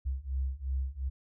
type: beating tone pair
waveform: sine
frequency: 65 / 67.8 Hz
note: C2 / C#2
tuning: -11 / -38 cents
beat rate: 2.8 Hz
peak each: -34 / -33 dBFS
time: 0.05-1.1 s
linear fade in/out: 20 ms
effects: none